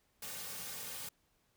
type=noise with comb filter; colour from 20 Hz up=white; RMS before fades=-44 dBFS; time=0.22-1.09 s; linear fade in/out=5 ms; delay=3 ms; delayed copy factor=-0.7; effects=pink hiss -75 dBFS RMS until 1.56 s